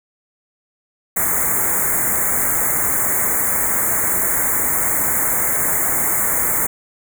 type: band-stop noise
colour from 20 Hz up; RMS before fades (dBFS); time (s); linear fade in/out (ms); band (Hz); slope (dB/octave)
white; -18; 1.16-6.67; 10; 2200 to 6700; 96
effects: none